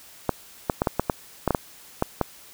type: clicks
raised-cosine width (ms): 1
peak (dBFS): -6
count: 11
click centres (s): 0.293 / 0.698 / 0.819 / 0.872 / 0.996 / 1.098 / 1.477 / 1.507 / 1.548 / 2.024 / 2.213
effects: white hiss -48 dBFS RMS until 2.53 s